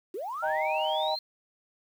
sine linear sweep, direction up, 329.6 to 4236 Hz, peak -32 dBFS, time 0.14-1.19 s, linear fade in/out 5 ms
sine chord, Eb major, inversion none, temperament equal, 622.3 / 784 / 932.3 Hz, Eb5 / G5 / Bb5, 0 / 0 / 0 cents, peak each -29 / -30 / -31 dBFS, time 0.42-1.16 s, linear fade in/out 20 ms
effects tanh soft clip ceiling -17 dBFS + 9-bit

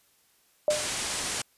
sine tone with exponential decay, 602 Hz, D5, 43 cents sharp, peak -17 dBFS, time 0.68-0.92 s, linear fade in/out 1 ms, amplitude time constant 52 ms
white low-pass noise, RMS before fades -32 dBFS, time 0.7-1.42 s, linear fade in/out 5 ms, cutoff 9700 Hz, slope 48 dB/octave
effects white hiss -65 dBFS RMS until 1.57 s + resampled to 32000 Hz

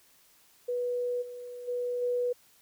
sine tone with level steps, 490 Hz, B4, 14 cents flat, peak -28 / -39 / -29 / -26 dBFS, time 0.68-2.33 s, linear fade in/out 10 ms, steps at 1.21 / 1.67 / 2.01 s, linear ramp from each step 20 ms, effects white hiss -62 dBFS RMS until 2.61 s

